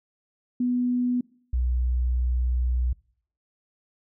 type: tone pair in turn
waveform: sine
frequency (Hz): 246.8 / 61.7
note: B3 / B1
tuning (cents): -1 / -1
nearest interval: 2 octaves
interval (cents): 2400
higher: first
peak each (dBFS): -21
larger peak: neither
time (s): 0.6-1.21 / 1.53-2.93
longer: second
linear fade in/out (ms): 5
effects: noise-tail reverb RT60 0.6 s tail -24 dB re dry